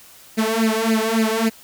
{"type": "tone with flanger", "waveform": "sawtooth", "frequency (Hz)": 222.6, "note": "A3", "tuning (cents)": 20, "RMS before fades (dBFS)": -19, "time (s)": [0.37, 1.5], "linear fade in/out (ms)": 20, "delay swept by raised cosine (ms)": [0.42, 2.72], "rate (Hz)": 3.6, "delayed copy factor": 1, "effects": ["white hiss -46 dBFS RMS until 1.63 s"]}